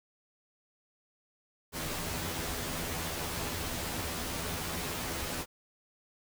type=noise with comb filter; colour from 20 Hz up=pink; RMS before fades=-36 dBFS; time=1.72-5.46 s; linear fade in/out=50 ms; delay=12 ms; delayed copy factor=+0.7; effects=none